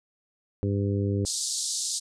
harmonic tone, 100 Hz, G2, 35 cents sharp, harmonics 1 / 2 / 3 / 4 / 5, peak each -25 / -31 / -32 / -32 / -37 dBFS, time 0.63-1.25 s, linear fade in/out 0 ms
white band-pass noise, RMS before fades -30 dBFS, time 1.25-2 s, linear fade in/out 20 ms, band 3900 to 9000 Hz, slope 48 dB/octave
effects none

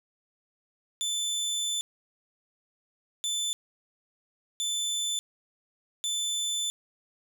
25% pulse tone bursts at uneven times, 3520 Hz, A7, in tune, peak -24 dBFS, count 4, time 1.01-1.81 / 3.24-3.53 / 4.6-5.19 / 6.04-6.7 s, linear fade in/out 0 ms, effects none

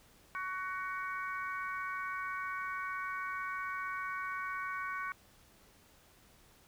harmonic tone, 373.7 Hz, F#4, 17 cents sharp, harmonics 3 / 4 / 5 / 6, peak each -39 / -40 / -48 / -45 dBFS, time 0.35-5.12 s, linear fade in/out 0 ms, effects pink hiss -63 dBFS RMS until 6.67 s

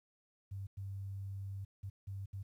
sine tone bursts at uneven times, 97.9 Hz, G2, 2 cents flat, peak -40 dBFS, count 5, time 0.51-0.67 / 0.77-1.65 / 1.83-1.9 / 2.07-2.26 / 2.33-2.43 s, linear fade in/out 10 ms, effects 12-bit

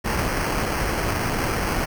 pink noise with sample-and-hold, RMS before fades -24 dBFS, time 0.04-1.86 s, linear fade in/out 20 ms, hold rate 3675 Hz, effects none

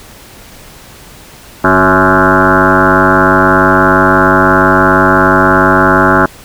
sine tone with frequency modulation, 848 Hz, G#5, 36 cents sharp, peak -4 dBFS, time 1.64-6.26 s, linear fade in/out 5 ms, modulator 97 Hz, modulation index 7.2, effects pink hiss -35 dBFS RMS until 6.44 s

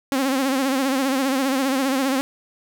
sawtooth tone with vibrato, 267.5 Hz, C4, 38 cents sharp, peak -15 dBFS, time 0.12-2.21 s, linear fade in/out 0 ms, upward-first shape sine, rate 15 Hz, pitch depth 77 cents each way, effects none

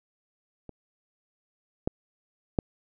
clicks, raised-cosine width 2 ms, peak -28 / -12 / -10 dBFS, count 3, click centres 0.693 / 1.875 / 2.588 s, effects none

